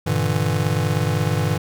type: chord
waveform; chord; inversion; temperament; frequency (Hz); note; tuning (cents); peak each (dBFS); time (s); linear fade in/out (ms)
square; E half-diminished seventh; first; just; 98.89 / 118.67 / 148.33 / 164.81; G2 / Bb2 / D3 / E3; +16 / +31 / +18 / 0; -24 / -25 / -24 / -26; 0.06-1.58; 10
effects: none